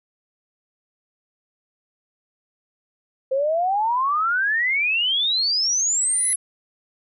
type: exponential sweep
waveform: sine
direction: up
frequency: 517 to 11000 Hz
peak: -18 dBFS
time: 3.31-6.36 s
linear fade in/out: 10 ms
type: tone with exponential growth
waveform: sawtooth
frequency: 2011 Hz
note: B6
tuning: 31 cents sharp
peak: -27 dBFS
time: 5.77-6.33 s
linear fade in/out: 0 ms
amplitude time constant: 120 ms
effects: none